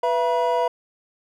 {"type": "tone cluster", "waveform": "triangle", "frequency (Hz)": [493.7, 673, 964], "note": ["B4", "E5", "B5"], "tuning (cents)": [-1, 36, -42], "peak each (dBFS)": -21, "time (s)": [0.03, 0.68], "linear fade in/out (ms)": 5, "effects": []}